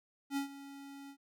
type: tone with ADSR envelope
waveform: square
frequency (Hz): 278.4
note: C#4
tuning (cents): +8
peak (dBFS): -32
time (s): 0.3-1.17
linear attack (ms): 67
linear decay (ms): 110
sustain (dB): -16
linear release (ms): 74
effects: none